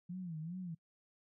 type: tone with vibrato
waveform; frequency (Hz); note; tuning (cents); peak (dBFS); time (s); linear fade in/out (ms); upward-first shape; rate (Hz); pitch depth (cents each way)
sine; 170; F3; -46; -40; 0.09-0.75; 10; sine; 2.5; 160
effects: noise-tail reverb RT60 0.1 s tail -24 dB re dry